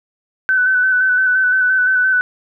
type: tone with vibrato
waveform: sine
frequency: 1510 Hz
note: F#6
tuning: 35 cents sharp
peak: -11 dBFS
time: 0.49-2.21 s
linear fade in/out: 0 ms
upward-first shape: square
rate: 5.8 Hz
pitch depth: 23 cents each way
effects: none